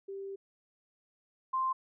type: tone pair in turn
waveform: sine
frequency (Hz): 392 / 1046.5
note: G4 / C6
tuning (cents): 0 / 0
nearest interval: octave + perfect fourth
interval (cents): 1700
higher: second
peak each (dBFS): -38 / -28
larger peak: second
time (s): 0.08-0.36 / 1.53-1.73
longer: first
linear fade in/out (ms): 10
effects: none